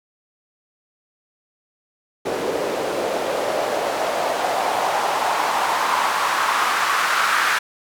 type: noise with band-pass filter sweep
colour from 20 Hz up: white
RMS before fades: -21 dBFS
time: 2.25-7.59 s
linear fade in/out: 10 ms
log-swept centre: 430 to 1400 Hz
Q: 2.6
effects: none